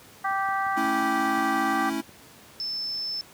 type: harmonic tone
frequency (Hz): 390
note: G4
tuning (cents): -9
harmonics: 2 / 3 / 4 / 5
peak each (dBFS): -27 / -28 / -31 / -35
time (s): 0.24-1.9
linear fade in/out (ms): 10
type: click train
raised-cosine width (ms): 3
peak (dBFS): -35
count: 11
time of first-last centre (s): 0.31-2.093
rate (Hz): 5.61
type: chord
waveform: square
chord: A major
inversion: none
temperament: equal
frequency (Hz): 220 / 277.2 / 329.6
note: A3 / C#4 / E4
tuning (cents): 0 / 0 / 0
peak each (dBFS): -34 / -31 / -31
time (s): 0.76-2.02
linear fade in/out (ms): 20
type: tone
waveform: sine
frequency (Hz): 5274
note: E8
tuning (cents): 0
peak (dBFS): -28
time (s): 2.6-3.21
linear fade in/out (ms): 0
effects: pink hiss -50 dBFS RMS until 3.33 s + high-pass 100 Hz 12 dB/octave